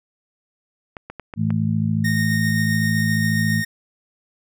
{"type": "clicks", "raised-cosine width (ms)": 0.5, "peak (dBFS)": -18, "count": 5, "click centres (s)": [0.968, 1.1, 1.197, 1.338, 1.505]}
{"type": "harmonic tone", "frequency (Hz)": 54.1, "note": "A1", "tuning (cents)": -29, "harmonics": [2, 3, 4], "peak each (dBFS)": [-22, -22, -22], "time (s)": [1.36, 3.64], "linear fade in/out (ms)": 50}
{"type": "tone with tremolo", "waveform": "45% pulse", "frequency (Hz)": 1848, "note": "A#6", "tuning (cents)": -16, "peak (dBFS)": -22, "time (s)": [2.04, 3.65], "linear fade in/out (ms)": 10, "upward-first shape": "sine", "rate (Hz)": 7.6, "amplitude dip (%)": 25}
{"effects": []}